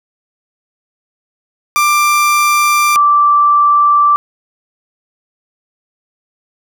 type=tone pair in turn; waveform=30% pulse / sine; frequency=1184 / 1169.7 Hz; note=D6 / D6; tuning=+14 / -7 cents; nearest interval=unison; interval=21 cents; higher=first; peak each=-6 dBFS; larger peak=neither; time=1.76-2.96 / 2.96-4.16 s; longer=neither; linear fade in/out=0 ms; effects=none